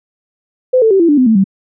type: tone with pitch steps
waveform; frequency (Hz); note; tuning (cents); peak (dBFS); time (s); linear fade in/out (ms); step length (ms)
sine; 510 / 444 / 386.5 / 336.5 / 292.9 / 255 / 222 / 193.25; C5 / A4 / G4 / E4 / D4 / C4 / A3 / G3; -44 / +16 / -24 / +36 / -5 / -44 / +16 / -24; -6; 0.73-1.442; 10; 89
effects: none